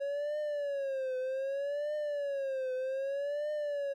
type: tone with vibrato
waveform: triangle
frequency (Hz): 555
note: C#5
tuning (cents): +2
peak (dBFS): -30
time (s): 0-3.94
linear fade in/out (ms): 20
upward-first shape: triangle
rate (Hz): 0.64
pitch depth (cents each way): 150
effects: none